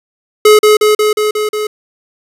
square tone with echo, 424.9 Hz, G#4, 40 cents sharp, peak -3 dBFS, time 0.45-0.59 s, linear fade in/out 5 ms, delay 180 ms, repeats 6, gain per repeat -2 dB, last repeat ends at 1.67 s, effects resampled to 32000 Hz + 7-bit

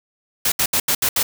white noise bursts at uneven times, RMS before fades -18 dBFS, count 6, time 0.45-0.52 / 0.59-0.66 / 0.73-0.8 / 0.88-0.95 / 1.02-1.09 / 1.16-1.23 s, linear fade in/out 5 ms, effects none

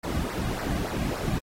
brown noise with flanger, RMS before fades -29 dBFS, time 0.03-1.39 s, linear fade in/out 10 ms, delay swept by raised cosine 0.29 to 2.29 ms, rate 3.5 Hz, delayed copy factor -0.9, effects AAC 48 kbps

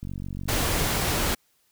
click train, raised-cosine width 5 ms, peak -22 dBFS, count 34, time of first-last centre 0.03-0.734 s, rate 46.9 Hz
pink noise, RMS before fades -25 dBFS, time 0.48-1.35 s, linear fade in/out 10 ms
effects white hiss -67 dBFS RMS until 1.71 s

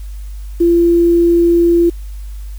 sine tone with quantisation, 341.7 Hz, F4, 38 cents flat, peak -7 dBFS, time 0.6-1.9 s, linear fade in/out 10 ms, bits 6, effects added 50 Hz sine -24 dBFS peak until 2.58 s + white hiss -47 dBFS RMS until 2.58 s

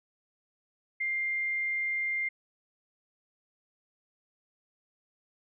sine tone, 2100 Hz, C7, 6 cents sharp, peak -28 dBFS, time 1-2.29 s, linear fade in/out 10 ms, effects none

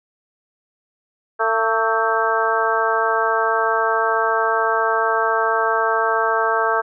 harmonic tone with a mistuned harmonic, 224.5 Hz, A3, 35 cents sharp, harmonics 2 / 3 / 4 / 5 / 6 / 7, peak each -23 / -23 / -23 / -23 / -23 / -23 dBFS, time 1.39-6.82 s, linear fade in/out 20 ms, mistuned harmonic 6, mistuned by -49 cents, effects none

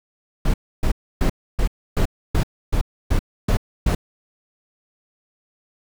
brown noise bursts, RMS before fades -17 dBFS, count 10, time 0.45-3.95 s, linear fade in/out 5 ms, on 89 ms, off 290 ms, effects none

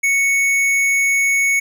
triangle tone with hard clipping, 2217 Hz, C#7, in tune, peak -15 dBFS, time 0.03-1.6 s, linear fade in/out 10 ms, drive 15 dB, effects none

